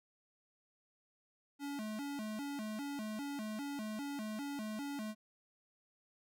square tone with vibrato, 247 Hz, B3, in tune, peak -40 dBFS, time 1.59-5.15 s, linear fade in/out 50 ms, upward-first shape square, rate 2.5 Hz, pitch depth 240 cents each way, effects none

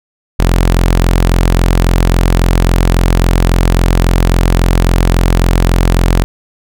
sawtooth tone, 43.65 Hz, F1, in tune, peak -3 dBFS, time 0.39-6.24 s, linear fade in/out 0 ms, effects none

